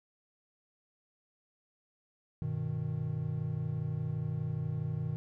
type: chord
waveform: triangle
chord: G augmented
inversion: none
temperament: equal with one note detuned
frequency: 98.45 / 123.47 / 155.56 Hz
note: G2 / B2 / D#3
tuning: +8 / 0 / 0 cents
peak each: -38 / -34 / -33 dBFS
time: 2.42-5.16 s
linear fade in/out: 0 ms
effects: none